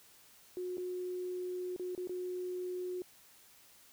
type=tone with dropouts; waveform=sine; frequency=362.6 Hz; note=F#4; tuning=35 cents flat; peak=-36 dBFS; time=0.57-3.02 s; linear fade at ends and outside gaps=1 ms; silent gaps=0.771-0.78 / 1.763-1.796 / 1.95-1.977 / 2.073-2.094 s; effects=white hiss -61 dBFS RMS until 3.92 s